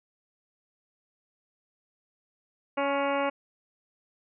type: harmonic tone with a mistuned harmonic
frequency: 280 Hz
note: C#4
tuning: 18 cents sharp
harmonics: 1 / 2 / 3 / 4 / 5 / 6 / 7 / 8 / 9 / 10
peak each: -33 / -28 / -32 / -33 / -37 / -44 / -42 / -39 / -43 / -42 dBFS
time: 2.77-3.3 s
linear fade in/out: 10 ms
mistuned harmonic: 4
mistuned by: -25 cents
effects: none